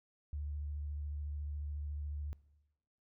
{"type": "tone with vibrato", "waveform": "sine", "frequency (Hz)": 73.42, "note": "D2", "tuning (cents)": 0, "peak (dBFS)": -37, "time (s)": [0.33, 2.33], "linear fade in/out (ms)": 0, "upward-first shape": "sine", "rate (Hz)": 14, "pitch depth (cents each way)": 23, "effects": ["noise-tail reverb RT60 1.0 s tail -21 dB re dry"]}